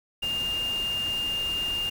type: tone in noise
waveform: sine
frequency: 2811 Hz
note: F7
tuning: 11 cents sharp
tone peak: -26 dBFS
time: 0.22-1.9 s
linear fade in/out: 10 ms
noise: pink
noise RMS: -39 dBFS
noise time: 0.22-1.9 s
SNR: +10 dB
effects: none